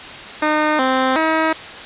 10% pulse tone with pitch steps, 305.2 / 260.9 / 318.9 Hz, D#4 / C4 / D#4, -33 / -5 / +43 cents, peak -6 dBFS, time 0.42-1.53 s, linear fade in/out 5 ms, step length 370 ms, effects white hiss -32 dBFS RMS until 1.85 s + resampled to 8000 Hz

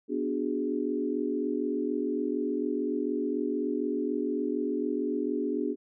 sine chord, G# half-diminished seventh, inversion first, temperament equal with one note detuned, 246.9 / 293.7 / 370 / 414.1 Hz, B3 / D4 / F#4 / G#4, 0 / 0 / 0 / -5 cents, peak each -33 / -31 / -34 / -33 dBFS, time 0.08-5.76 s, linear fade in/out 50 ms, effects none

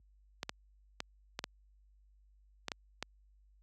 clicks, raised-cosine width 0.2 ms, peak -19 dBFS, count 8, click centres 0.431 / 0.494 / 1.004 / 1.391 / 1.441 / 2.683 / 2.718 / 3.026 s, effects added 50 Hz sine -50 dBFS peak until 3.62 s + high-pass 100 Hz 12 dB/octave

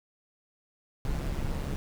brown noise with amplitude modulation, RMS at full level -28 dBFS, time 1.05-1.76 s, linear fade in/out 0 ms, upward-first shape sine, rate 139 Hz, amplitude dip 60%, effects none

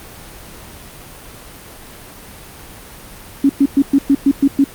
sine tone bursts, 277.2 Hz, C#4, in tune, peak -7 dBFS, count 8, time 3.44-4.642 s, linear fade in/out 5 ms, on 54 ms, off 110 ms, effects pink hiss -36 dBFS RMS until 4.74 s + Opus 32 kbps

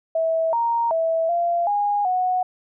sine tone with pitch steps, 651 / 932 / 654 / 689 / 820 / 735 Hz, E5 / A#5 / E5 / F5 / G#5 / F#5, -22 / -1 / -14 / -24 / -22 / -12 cents, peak -18 dBFS, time 0.15-2.43 s, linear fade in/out 5 ms, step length 380 ms, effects none

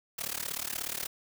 white noise with amplitude modulation, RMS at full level -32 dBFS, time 0.18-1.07 s, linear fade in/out 10 ms, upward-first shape sine, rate 36.6 Hz, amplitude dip 95%, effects none

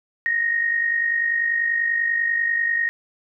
sine tone with amplitude modulation, 1864.7 Hz, A#6, in tune, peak -16 dBFS, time 0.26-2.89 s, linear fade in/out 0 ms, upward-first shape sine, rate 50.2 Hz, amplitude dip 55%, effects none

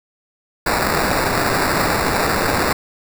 blue noise with sample-and-hold, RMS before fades -18 dBFS, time 0.66-2.73 s, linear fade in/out 5 ms, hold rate 3150 Hz, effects none

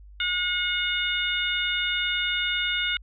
harmonic tone, 722 Hz, F#5, 43 cents flat, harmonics 2 / 3 / 4 / 5, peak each -29 / -29 / -29 / -29 dBFS, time 0.2-2.97 s, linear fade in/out 2 ms, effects added 50 Hz sine -44 dBFS peak until 3.02 s

